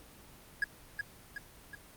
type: tone with echo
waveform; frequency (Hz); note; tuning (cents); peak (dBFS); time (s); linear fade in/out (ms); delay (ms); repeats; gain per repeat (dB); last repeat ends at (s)
triangle; 1661.2; G#6; 0; -25; 0.62-0.64; 2; 370; 3; -5; 1.75
effects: pink hiss -55 dBFS RMS until 1.96 s + Opus 24 kbps